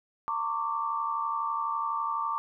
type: tone cluster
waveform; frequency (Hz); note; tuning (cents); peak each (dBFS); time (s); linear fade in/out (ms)
sine; 910 / 1096 / 1168; A#5 / C#6 / D6; -42 / -20 / -10; -33 / -35 / -30; 0.28-2.38; 0
effects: none